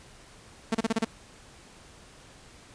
sawtooth tone bursts, 224.4 Hz, A3, 34 cents sharp, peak -19 dBFS, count 6, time 0.72-1.047 s, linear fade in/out 5 ms, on 27 ms, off 33 ms, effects pink hiss -52 dBFS RMS until 2.74 s + resampled to 22050 Hz

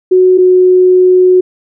sine tone pair in turn, 369.1 / 366.8 Hz, F#4 / F#4, -4 / -15 cents, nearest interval unison, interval 11 cents, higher first, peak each -3 dBFS, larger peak neither, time 0.11-0.38 / 0.38-1.41 s, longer second, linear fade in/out 10 ms, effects none

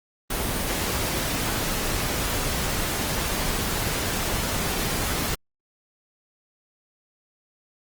pink noise, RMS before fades -26 dBFS, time 0.3-5.35 s, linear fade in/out 5 ms, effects Opus 24 kbps

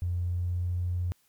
triangle tone with pitch glide, 88 to 88.71 Hz, F2 to F2, +14 to +28 cents, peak -23 dBFS, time 0.02-1.12 s, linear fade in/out 0 ms, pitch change +14 cents, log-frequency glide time 0.24-0.74 s, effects tanh soft clip ceiling -25 dBFS + white hiss -68 dBFS RMS until 1.28 s

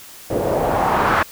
white noise with low-pass filter sweep, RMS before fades -18 dBFS, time 0.3-1.23 s, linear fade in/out 5 ms, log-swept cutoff 450 to 1400 Hz, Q 2.3, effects white hiss -40 dBFS RMS until 1.31 s

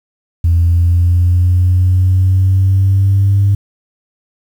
sine linear sweep, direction up, 84.1 to 100.2 Hz, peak -6 dBFS, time 0.44-3.55 s, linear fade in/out 5 ms, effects tanh soft clip ceiling -4 dBFS + 7-bit

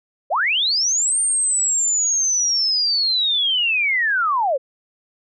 sine linear two-way sweep, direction up then down, 493.9 to 8870 to 493.9 Hz, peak -16 dBFS, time 0.3-4.58 s, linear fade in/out 20 ms, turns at 1.19 s, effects none

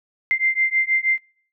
sine beating tone pair, 2086 / 2092.3 Hz, C7 / C7, -6 / -1 cents, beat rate 6.3 Hz, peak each -20 / -20 dBFS, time 0.31-1.18 s, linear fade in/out 0 ms, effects noise-tail reverb RT60 0.5 s tail -24 dB re dry

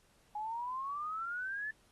sine exponential sweep, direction up, 829 to 1760 Hz, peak -36 dBFS, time 0.35-1.71 s, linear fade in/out 5 ms, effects pink hiss -69 dBFS RMS until 1.91 s + AAC 32 kbps

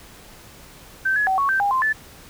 sine tone with pitch steps, 1552 / 1690 / 762 / 1110 / 1560 / 808 / 1043 / 1747 Hz, G6 / G#6 / G5 / C#6 / G6 / G#5 / C6 / A6, -18 / +30 / -49 / +2 / -9 / -48 / -6 / -13 cents, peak -17 dBFS, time 1.05-1.93 s, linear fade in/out 10 ms, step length 110 ms, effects pink hiss -45 dBFS RMS until 2.29 s

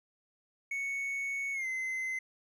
triangle tone with pitch glide, 2217 to 2057 Hz, C#7 to C7, 0 to -30 cents, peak -31 dBFS, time 0.71-2.19 s, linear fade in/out 5 ms, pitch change -130 cents, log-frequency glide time 1.53-1.67 s, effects none

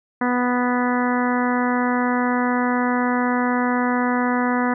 harmonic tone, 246.9 Hz, B3, in tune, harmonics 1 / 2 / 3 / 4 / 5 / 6 / 7 / 8, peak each -20 / -27 / -27 / -26 / -29 / -30 / -30 / -32 dBFS, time 0.21-4.74 s, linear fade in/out 5 ms, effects none

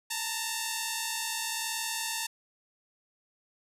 5% pulse tone pair together, 882.2 / 923 Hz, A5 / A#5, +4 / -17 cents, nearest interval minor second, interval 79 cents, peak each -22 dBFS, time 0.1-2.27 s, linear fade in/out 10 ms, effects resampled to 32000 Hz

